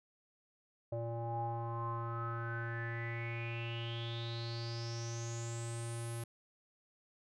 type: tone with low-pass filter sweep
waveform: square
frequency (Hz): 116.54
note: A#2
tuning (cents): 0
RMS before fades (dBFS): -40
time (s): 0.92-6.24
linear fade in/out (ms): 5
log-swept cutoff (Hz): 630 to 11000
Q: 9.8
effects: none